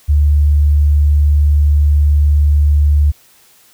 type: tone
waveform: sine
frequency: 73.42 Hz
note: D2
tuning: in tune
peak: -7 dBFS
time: 0.08-3.12 s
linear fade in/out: 20 ms
effects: white hiss -48 dBFS RMS until 3.73 s